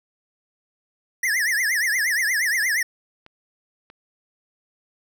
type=tone with vibrato; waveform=square; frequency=1865 Hz; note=A#6; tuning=in tune; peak=-20 dBFS; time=1.23-2.83 s; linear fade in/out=5 ms; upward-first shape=triangle; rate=8.5 Hz; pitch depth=240 cents each way
type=click train; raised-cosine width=0.3 ms; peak=-29 dBFS; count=4; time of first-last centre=1.99-3.901 s; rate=1.57 Hz
effects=none